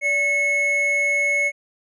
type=tone pair together; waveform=triangle; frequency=580 / 2190 Hz; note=D5 / C#7; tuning=-22 / -22 cents; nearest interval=octave + major seventh; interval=2300 cents; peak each=-26 / -16 dBFS; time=0.01-1.52 s; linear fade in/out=50 ms; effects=resampled to 32000 Hz